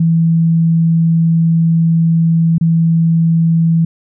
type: tone with dropouts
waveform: sine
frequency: 164.81 Hz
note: E3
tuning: in tune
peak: -8 dBFS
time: 0-3.85 s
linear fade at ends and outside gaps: 5 ms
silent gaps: 2.582-2.61 s
effects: none